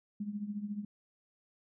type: tone with tremolo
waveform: sine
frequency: 206.5 Hz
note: G#3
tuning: 10 cents flat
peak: -32 dBFS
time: 0.2-0.85 s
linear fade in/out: 5 ms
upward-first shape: triangle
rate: 14 Hz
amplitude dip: 80%
effects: none